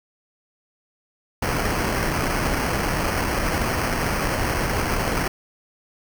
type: noise with sample-and-hold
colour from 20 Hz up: pink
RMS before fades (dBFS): -23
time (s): 1.42-5.28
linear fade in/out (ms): 5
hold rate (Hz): 3675
effects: none